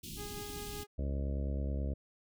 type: band-stop noise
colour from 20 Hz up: pink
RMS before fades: -44 dBFS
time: 0.03-0.84 s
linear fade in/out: 10 ms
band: 360 to 2700 Hz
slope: 48 dB/octave
type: tone with tremolo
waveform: sawtooth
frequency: 412.2 Hz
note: G#4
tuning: 13 cents flat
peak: -39 dBFS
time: 0.16-0.87 s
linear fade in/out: 50 ms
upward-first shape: sine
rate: 5.1 Hz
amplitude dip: 30%
type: harmonic tone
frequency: 69.3 Hz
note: C#2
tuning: in tune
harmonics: 1 / 2 / 3 / 4 / 5 / 6 / 7 / 8 / 9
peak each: -33 / -42 / -44 / -46 / -51 / -53 / -50 / -50 / -51 dBFS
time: 0.98-1.94 s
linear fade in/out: 10 ms
effects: none